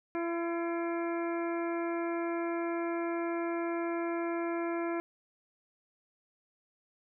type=harmonic tone with a mistuned harmonic; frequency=338.2 Hz; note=E4; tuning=44 cents sharp; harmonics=1 / 2 / 3 / 4 / 5 / 6 / 7; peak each=-32 / -38 / -42 / -44 / -46 / -48 / -49 dBFS; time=0.15-5 s; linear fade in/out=0 ms; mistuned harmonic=6; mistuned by=+76 cents; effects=none